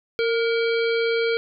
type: harmonic tone with a mistuned harmonic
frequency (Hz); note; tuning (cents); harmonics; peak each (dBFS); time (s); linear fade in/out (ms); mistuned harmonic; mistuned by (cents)
459.4; A#4; -25; 1 / 3 / 5 / 7 / 9 / 10; -20 / -29 / -29 / -34 / -37 / -39; 0.19-1.37; 0; 3; +46
effects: none